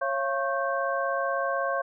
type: tone cluster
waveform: sine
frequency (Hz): 548 / 684 / 1091 / 1559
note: C#5 / F5 / C#6 / G6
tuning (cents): -20 / -36 / -28 / -10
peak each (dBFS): -29 / -31 / -30 / -32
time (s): 0.01-1.82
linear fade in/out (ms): 10
effects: none